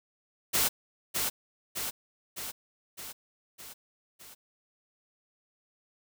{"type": "noise with echo", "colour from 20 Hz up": "white", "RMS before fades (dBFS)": -26, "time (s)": [0.53, 0.69], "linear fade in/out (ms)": 20, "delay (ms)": 610, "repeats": 6, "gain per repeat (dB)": -4, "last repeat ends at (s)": 4.35, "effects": []}